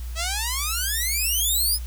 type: exponential sweep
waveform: 5% pulse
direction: up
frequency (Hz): 633 to 5230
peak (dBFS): -13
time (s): 0.15-1.79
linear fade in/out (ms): 50
effects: added 60 Hz sine -29 dBFS peak until 1.86 s + white hiss -47 dBFS RMS until 1.86 s